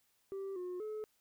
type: tone with pitch steps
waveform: sine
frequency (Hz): 389.7 / 360.6 / 429.5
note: G4 / F#4 / A4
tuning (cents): -10 / -45 / -42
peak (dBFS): -36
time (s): 0.32-1.04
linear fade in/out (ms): 0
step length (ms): 240
effects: tanh soft clip ceiling -38 dBFS + white hiss -75 dBFS RMS until 1.2 s